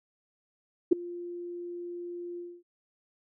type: tone with ADSR envelope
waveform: sine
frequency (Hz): 349.2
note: F4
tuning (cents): 0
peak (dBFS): -13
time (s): 0.91-2.63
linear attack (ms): 15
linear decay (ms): 7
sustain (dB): -23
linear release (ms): 250
effects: none